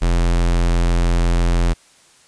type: tone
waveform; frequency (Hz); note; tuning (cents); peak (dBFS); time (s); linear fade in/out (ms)
square; 43; F1; -26; -14; 0.01-1.74; 20
effects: white hiss -51 dBFS RMS until 2.27 s + resampled to 22050 Hz